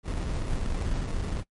brown noise with sample-and-hold, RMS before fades -29 dBFS, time 0.03-1.44 s, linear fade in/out 50 ms, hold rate 1575 Hz, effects noise-tail reverb RT60 0.1 s tail -22 dB re dry + MP3 48 kbps

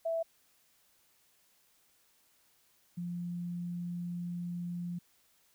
sine tone pair in turn, 659.3 / 174.63 Hz, E5 / F3, 0 / 0 cents, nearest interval octave + major seventh, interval 2300 cents, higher first, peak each -30 / -35 dBFS, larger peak first, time 0.05-0.23 / 2.97-4.99 s, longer second, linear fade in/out 10 ms, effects white hiss -69 dBFS RMS until 5.54 s

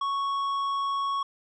sine tone with tanh clipping, 1108.7 Hz, C#6, in tune, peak -27 dBFS, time 0.01-1.23 s, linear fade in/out 5 ms, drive 8 dB, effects none

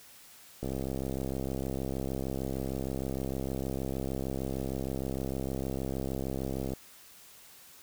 click train, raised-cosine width 2 ms, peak -21 dBFS, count 407, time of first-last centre 0.63-6.735 s, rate 66.5 Hz, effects white hiss -54 dBFS RMS until 7.82 s

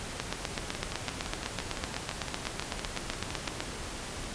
two click trains, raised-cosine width 0.2 ms, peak -13 / -17 dBFS, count 28 / 17, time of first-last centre 0.2-3.605 / 0.75-3.476 s, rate 7.93 / 5.87 Hz, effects pink hiss -39 dBFS RMS until 4.34 s + resampled to 22050 Hz

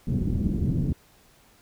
white low-pass noise, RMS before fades -25 dBFS, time 0.07-0.93 s, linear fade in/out 5 ms, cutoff 240 Hz, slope 24 dB/octave, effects pink hiss -58 dBFS RMS until 1.61 s

